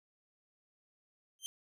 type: tone with exponential growth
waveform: 20% pulse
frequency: 3136 Hz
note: G7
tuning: in tune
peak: -29 dBFS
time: 1.39-1.46 s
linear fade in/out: 0 ms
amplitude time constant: 15 ms
effects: none